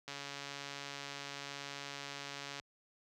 click train, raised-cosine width 0.2 ms, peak -26 dBFS, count 356, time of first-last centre 0.08-2.598 s, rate 141 Hz, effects high-pass 60 Hz 12 dB/octave

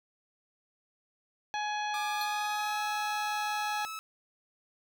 harmonic tone, 839 Hz, G#5, 17 cents sharp, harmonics 1 / 2 / 3 / 4 / 5 / 7, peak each -32 / -38 / -42 / -44 / -46 / -49 dBFS, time 1.54-3.85 s, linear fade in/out 0 ms
sawtooth tone with pitch glide, 1200 to 1301.1 Hz, D6 to E6, +37 to -23 cents, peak -34 dBFS, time 1.94-3.99 s, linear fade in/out 0 ms, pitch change +140 cents, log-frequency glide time 2.11-2.82 s
square tone with exponential decay, 4214 Hz, C8, 12 cents sharp, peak -30 dBFS, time 2.21-2.3 s, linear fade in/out 2 ms, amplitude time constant 19 ms
effects none

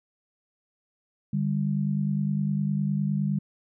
sine tone pair together, 148.71 / 198.5 Hz, D3 / G3, +22 / +22 cents, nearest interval perfect fourth, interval 500 cents, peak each -26 dBFS, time 1.33-3.39 s, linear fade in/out 5 ms, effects none

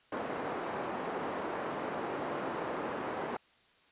pink band-pass noise, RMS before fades -37 dBFS, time 0.12-3.37 s, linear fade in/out 5 ms, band 320 to 1200 Hz, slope 12 dB/octave, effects white hiss -65 dBFS RMS until 3.91 s + resampled to 8000 Hz

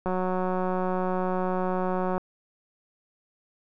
click train, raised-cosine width 1 ms, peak -15 dBFS, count 391, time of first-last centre 0.06-2.18 s, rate 184 Hz, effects none

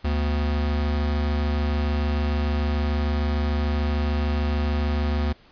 square tone pair together, 73.42 / 247 Hz, D2 / B3, 0 / 0 cents, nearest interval octave + major sixth, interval 2100 cents, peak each -22 / -33 dBFS, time 0.04-5.33 s, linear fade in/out 10 ms, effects pink hiss -54 dBFS RMS until 5.51 s + resampled to 11025 Hz

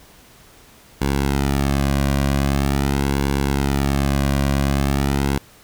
sawtooth tone with flanger, 69.3 Hz, C#2, in tune, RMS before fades -19 dBFS, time 1.01-5.38 s, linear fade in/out 5 ms, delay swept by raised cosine 1.6 to 2.3 ms, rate 0.44 Hz, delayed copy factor -0.75, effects pink hiss -48 dBFS RMS until 5.63 s

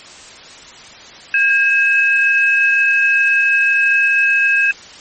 sine tone pair together, 1616.2 / 2576 Hz, G#6 / E7, -48 / -41 cents, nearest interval minor sixth, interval 807 cents, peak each -13 dBFS, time 1.34-4.71 s, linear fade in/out 2 ms, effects white hiss -37 dBFS RMS until 5 s + MP3 32 kbps

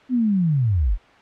sine linear sweep, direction down, 260 to 34.52 Hz, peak -16 dBFS, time 0.09-0.98 s, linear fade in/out 50 ms, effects white hiss -49 dBFS RMS until 1.21 s + low-pass 2000 Hz 12 dB/octave

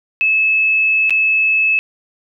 sine tone with dropouts, 2600 Hz, E7, 24 cents flat, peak -11 dBFS, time 0.21-1.79 s, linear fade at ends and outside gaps 0 ms, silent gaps 1.096-1.106 s, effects none

